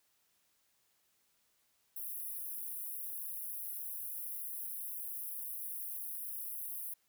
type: high-pass noise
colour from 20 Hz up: white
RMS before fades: -42 dBFS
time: 1.96-6.94 s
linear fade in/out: 5 ms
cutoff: 10000 Hz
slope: 96 dB/octave
effects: white hiss -75 dBFS RMS until 7.08 s